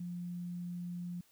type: tone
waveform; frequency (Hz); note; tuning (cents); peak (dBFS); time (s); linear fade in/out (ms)
sine; 175.8; F3; +12; -38; 0-1.21; 5
effects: white hiss -68 dBFS RMS until 1.31 s